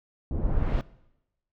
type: noise with low-pass filter sweep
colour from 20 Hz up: brown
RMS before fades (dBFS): -25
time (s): 0.31-0.81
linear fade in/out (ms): 0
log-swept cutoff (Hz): 390 to 3600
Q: 0.8
effects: noise-tail reverb RT60 0.9 s tail -20 dB re dry